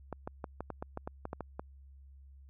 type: clicks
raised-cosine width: 1 ms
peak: -24 dBFS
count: 12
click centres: 0.127 / 0.275 / 0.442 / 0.606 / 0.703 / 0.825 / 0.974 / 1.075 / 1.254 / 1.331 / 1.407 / 1.595 s
effects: added 68 Hz sine -52 dBFS peak until 2.49 s